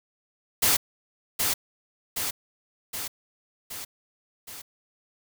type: noise with echo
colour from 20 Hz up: white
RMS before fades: -21 dBFS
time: 0.62-0.77 s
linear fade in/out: 10 ms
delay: 770 ms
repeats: 5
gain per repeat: -4 dB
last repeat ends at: 4.62 s
effects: none